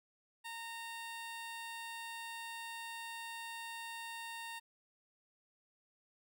15% pulse tone, 920 Hz, A#5, 23 cents flat, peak -37 dBFS, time 0.44-4.6 s, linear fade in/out 20 ms, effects none

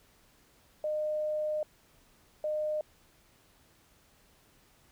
sine tone bursts at uneven times, 610 Hz, D#5, 34 cents flat, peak -29 dBFS, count 2, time 0.84-1.63 / 2.44-2.81 s, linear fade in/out 2 ms, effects pink hiss -64 dBFS RMS until 4.91 s

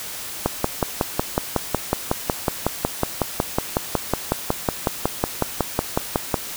click train, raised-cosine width 1 ms, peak -3 dBFS, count 33, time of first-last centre 0.46-6.342 s, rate 5.44 Hz, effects white hiss -32 dBFS RMS until 6.56 s

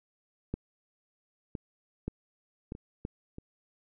clicks, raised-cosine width 3 ms, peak -19 / -23 / -20 / -23 / -30 / -22 / -29 dBFS, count 7, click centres 0.54 / 1.552 / 2.08 / 2.721 / 2.751 / 3.051 / 3.384 s, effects none

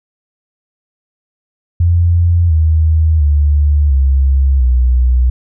sine tone with pitch steps, 86 / 79.32 / 73.16 / 67.47 / 62.23 Hz, F2 / D#2 / D2 / C#2 / B1, -26 / +34 / -6 / -46 / +14 cents, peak -7 dBFS, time 1.8-5.3 s, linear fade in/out 5 ms, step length 700 ms, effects none

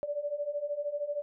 sine beating tone pair, 574 / 587 Hz, D5 / D5, -40 / -1 cents, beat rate 13 Hz, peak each -36 / -33 dBFS, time 0.03-1.22 s, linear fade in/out 0 ms, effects none

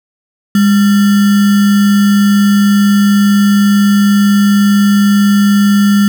sine tone with sample-and-hold, 202.9 Hz, G#3, 40 cents flat, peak -5 dBFS, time 0.55-6.08 s, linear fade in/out 2 ms, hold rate 1575 Hz, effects none

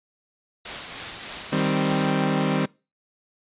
white noise with tremolo, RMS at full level -30 dBFS, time 0.65-2.1 s, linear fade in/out 5 ms, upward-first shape triangle, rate 3.3 Hz, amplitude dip 35%
sawtooth chord, C minor, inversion first, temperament equal, 155.56 / 196 / 261.6 Hz, Eb3 / G3 / C4, 0 / 0 / 0 cents, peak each -21 dBFS, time 1.52-2.66 s, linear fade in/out 10 ms
effects noise-tail reverb RT60 0.3 s tail -24 dB re dry + resampled to 8000 Hz

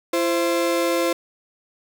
35% pulse tone pair together, 337.6 / 523.3 Hz, E4 / C5, +41 / 0 cents, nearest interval minor sixth, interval 759 cents, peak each -20 dBFS, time 0.13-1.13 s, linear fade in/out 5 ms, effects none

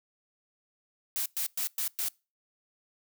blue noise bursts, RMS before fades -31 dBFS, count 5, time 1.16-2.085 s, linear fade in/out 0 ms, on 97 ms, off 110 ms, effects noise-tail reverb RT60 0.3 s tail -25 dB re dry

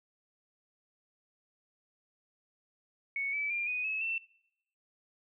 sine tone with pitch steps, 2217 / 2303 / 2393 / 2486 / 2582 / 2683 Hz, C#7 / D7 / D7 / D#7 / E7 / E7, 0 / -34 / +32 / -2 / -37 / +30 cents, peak -31 dBFS, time 3.16-4.18 s, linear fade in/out 2 ms, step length 170 ms, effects noise-tail reverb RT60 0.8 s tail -22 dB re dry

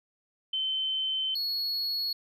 sine / triangle tone pair in turn, 3077 / 4352 Hz, G7 / C#8, -33 / -33 cents, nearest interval tritone, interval 600 cents, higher second, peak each -27 dBFS, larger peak neither, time 0.53-1.35 / 1.35-2.13 s, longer first, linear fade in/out 5 ms, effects none

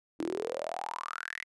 sawtooth tone with high-pass filter sweep, 40.86 Hz, E1, 14 cents flat, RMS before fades -37 dBFS, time 0.19-1.44 s, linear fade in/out 0 ms, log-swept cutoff 300 to 2100 Hz, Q 9.7, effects resampled to 24000 Hz

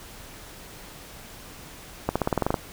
accelerating click train, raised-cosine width 1 ms, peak -8 dBFS, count 10, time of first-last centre 2.09-2.542 s, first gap 66 ms, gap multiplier 0.93, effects pink hiss -44 dBFS RMS until 2.72 s

